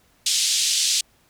pink band-pass noise, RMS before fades -21 dBFS, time 0.26-1.01 s, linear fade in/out 5 ms, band 3400 to 8400 Hz, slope 24 dB/octave, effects pink hiss -60 dBFS RMS until 1.29 s

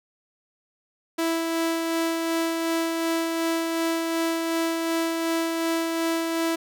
sawtooth tone with tremolo, 329.6 Hz, E4, in tune, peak -18 dBFS, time 1.18-6.56 s, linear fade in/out 10 ms, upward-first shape sine, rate 2.7 Hz, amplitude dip 30%, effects none

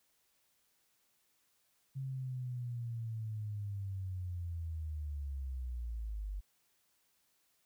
sine linear sweep, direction down, 135.5 to 47.48 Hz, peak -37 dBFS, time 1.95-6.41 s, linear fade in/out 20 ms, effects white hiss -75 dBFS RMS until 7.65 s

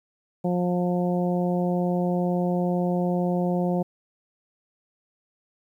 harmonic tone, 177.8 Hz, F3, 31 cents sharp, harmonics 1 / 2 / 3 / 4 / 5, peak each -23 / -29 / -29 / -32 / -39 dBFS, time 0.44-3.83 s, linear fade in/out 10 ms, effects 10-bit

